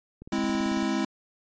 click train, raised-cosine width 3 ms, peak -30 dBFS, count 12, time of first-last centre 0.22-0.828 s, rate 18.1 Hz
square chord, Ab augmented, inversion none, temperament equal, 207.7 / 261.6 / 329.6 Hz, Ab3 / C4 / E4, 0 / 0 / 0 cents, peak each -30 dBFS, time 0.32-1.05 s, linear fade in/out 5 ms
effects resampled to 16000 Hz

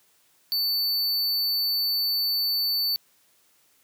square tone, 4500 Hz, C#8, 25 cents sharp, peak -23 dBFS, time 0.52-2.96 s, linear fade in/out 0 ms, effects white hiss -63 dBFS RMS until 3.83 s + high-pass 80 Hz 12 dB/octave

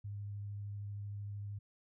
sine tone with vibrato, 101.9 Hz, G#2, 32 cents flat, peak -40 dBFS, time 0.04-1.59 s, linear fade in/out 10 ms, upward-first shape sine, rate 13 Hz, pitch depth 11 cents each way, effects none

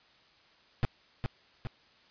brown noise with echo, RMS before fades -25 dBFS, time 0.83-0.85 s, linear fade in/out 0 ms, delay 410 ms, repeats 2, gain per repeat -5 dB, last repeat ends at 1.67 s, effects white hiss -62 dBFS RMS until 2.1 s + resampled to 11025 Hz

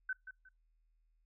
sine tone with echo, 1522 Hz, F#6, 48 cents sharp, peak -34 dBFS, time 0.09-0.13 s, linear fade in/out 5 ms, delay 180 ms, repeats 2, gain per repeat -11 dB, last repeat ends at 0.49 s, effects noise-tail reverb RT60 0.2 s tail -23 dB re dry + added 40 Hz sine -70 dBFS peak until 1.25 s

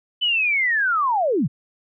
sine linear sweep, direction down, 3029 to 104.6 Hz, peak -17 dBFS, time 0.21-1.48 s, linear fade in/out 20 ms, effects none

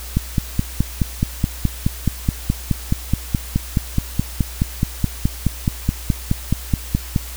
click train, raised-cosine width 5 ms, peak -3 dBFS, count 34, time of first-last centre 0.17-7.162 s, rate 4.72 Hz, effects added 60 Hz sine -31 dBFS peak until 7.36 s + white hiss -35 dBFS RMS until 7.36 s

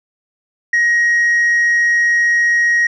sine tone with amplitude modulation, 1887 Hz, A#6, 21 cents sharp, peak -7 dBFS, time 0.73-2.87 s, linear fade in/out 5 ms, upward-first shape sine, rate 189 Hz, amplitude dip 25%, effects tanh soft clip ceiling -9 dBFS

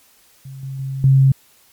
sine tone with level steps, 134.6 Hz, C3, 49 cents sharp, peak -31 / -25 / -22 / -8 dBFS, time 0.45-1.32 s, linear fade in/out 5 ms, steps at 0.63 / 0.79 / 1.04 s, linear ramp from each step 2 ms, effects white hiss -53 dBFS RMS until 1.72 s + MP3 96 kbps

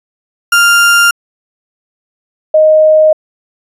35% pulse / sine tone pair in turn, 1396.9 / 622.2 Hz, F6 / D#5, 0 / 0 cents, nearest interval octave + major second, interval 1400 cents, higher first, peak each -3 dBFS, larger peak neither, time 0.52-1.11 / 2.54-3.13 s, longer neither, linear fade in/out 5 ms, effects resampled to 32000 Hz

